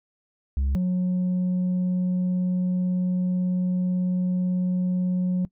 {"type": "tone pair in turn", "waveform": "sine", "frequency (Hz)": [68.1, 181.81], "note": ["C#2", "F#3"], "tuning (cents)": [-30, -30], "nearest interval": "octave + perfect fourth", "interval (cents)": 1700, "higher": "second", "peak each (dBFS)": -18, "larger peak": "neither", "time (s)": [[0.57, 0.75], [0.75, 5.45]], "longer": "second", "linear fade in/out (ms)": 0, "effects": ["noise-tail reverb RT60 0.1 s tail -22 dB re dry", "tanh soft clip ceiling -20 dBFS"]}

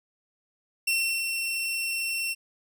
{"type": "tone with ADSR envelope", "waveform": "sawtooth", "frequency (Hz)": 2711, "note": "E7", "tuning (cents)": 48, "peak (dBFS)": -19, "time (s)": [0.87, 2.35], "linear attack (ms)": 7, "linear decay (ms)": 350, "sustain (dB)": -5, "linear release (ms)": 31, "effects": []}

